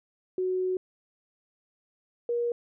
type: tone pair in turn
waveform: sine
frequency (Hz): 370 / 475.4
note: F#4 / A#4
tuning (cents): 0 / +34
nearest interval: major third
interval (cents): 434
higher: second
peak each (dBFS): -25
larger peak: neither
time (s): 0.38-0.77 / 2.29-2.52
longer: first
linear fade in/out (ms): 2
effects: none